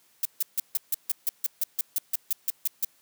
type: noise bursts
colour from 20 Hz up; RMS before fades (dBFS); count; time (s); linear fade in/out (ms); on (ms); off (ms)
violet; -25; 16; 0.23-2.848; 2; 23; 150
effects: white hiss -63 dBFS RMS until 3.01 s + high-pass 100 Hz 12 dB/octave